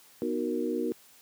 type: chord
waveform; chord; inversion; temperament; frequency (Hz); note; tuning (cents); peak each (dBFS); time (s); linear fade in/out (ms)
sine; B major seventh; none; equal; 246.9 / 311.1 / 370 / 466.2; B3 / D#4 / F#4 / A#4; 0 / 0 / 0 / 0; -33; 0.22-0.92; 0
effects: white hiss -57 dBFS RMS until 1.21 s + high-pass 100 Hz 12 dB/octave